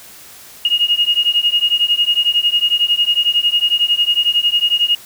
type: beating tone pair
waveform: sine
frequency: 2859 / 2870 Hz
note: F7 / F7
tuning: +40 / +47 cents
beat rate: 11 Hz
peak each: -15 dBFS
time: 0.65-4.95 s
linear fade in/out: 2 ms
effects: white hiss -39 dBFS RMS until 5.05 s